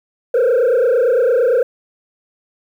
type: tone with frequency modulation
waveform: sine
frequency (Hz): 491.9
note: B4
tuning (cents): -7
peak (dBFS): -8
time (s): 0.34-1.63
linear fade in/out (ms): 5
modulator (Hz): 28.8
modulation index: 1.4
effects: tanh soft clip ceiling -10 dBFS + 8-bit